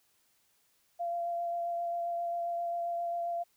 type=tone with vibrato; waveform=sine; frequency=688 Hz; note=F5; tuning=26 cents flat; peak=-31 dBFS; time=0.99-3.44 s; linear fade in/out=20 ms; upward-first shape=sine; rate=7.5 Hz; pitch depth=12 cents each way; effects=white hiss -71 dBFS RMS until 3.56 s